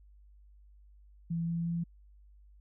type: tone with pitch steps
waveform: sine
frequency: 167.3 / 168.37 / 169.44 Hz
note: E3 / E3 / E3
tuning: +26 / +37 / +48 cents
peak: -30 dBFS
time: 1.3-1.84 s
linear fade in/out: 10 ms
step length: 180 ms
effects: added 50 Hz sine -55 dBFS peak until 2.6 s